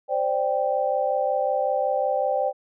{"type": "chord", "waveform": "sine", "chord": "C suspended second", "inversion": "none", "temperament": "just", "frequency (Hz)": [523.3, 588.7, 784.9], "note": ["C5", "D5", "G5"], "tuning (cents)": [0, 4, 2], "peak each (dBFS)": -25, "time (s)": [0.08, 2.53], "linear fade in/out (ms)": 50, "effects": []}